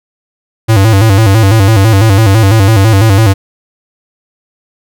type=tone with vibrato; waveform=square; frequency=104.3 Hz; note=G#2; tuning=8 cents sharp; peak=-4 dBFS; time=0.68-3.34 s; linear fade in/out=20 ms; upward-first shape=square; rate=6 Hz; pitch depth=120 cents each way; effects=none